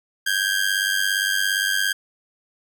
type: ring-modulated tone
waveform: sawtooth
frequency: 1603 Hz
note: G6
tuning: 38 cents sharp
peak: -13 dBFS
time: 0.26-1.93 s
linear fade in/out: 10 ms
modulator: 48.7 Hz
effects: none